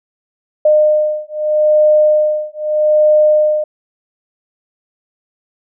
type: beating tone pair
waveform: sine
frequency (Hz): 608 / 608.8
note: D#5 / D#5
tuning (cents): -40 / -38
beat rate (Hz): 0.8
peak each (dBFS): -12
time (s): 0.65-3.64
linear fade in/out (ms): 5
effects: none